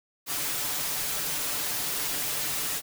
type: noise with comb filter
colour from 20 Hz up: white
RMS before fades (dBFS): -30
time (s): 0.26-2.82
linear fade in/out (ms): 50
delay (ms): 6.8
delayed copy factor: +0.65
effects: none